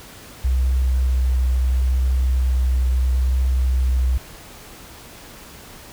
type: tone with vibrato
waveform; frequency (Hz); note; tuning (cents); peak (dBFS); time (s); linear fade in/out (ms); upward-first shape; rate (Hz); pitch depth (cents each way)
sine; 63.7; C2; -46; -15; 0.44-4.18; 10; triangle; 0.74; 14
effects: pink hiss -41 dBFS RMS until 5.92 s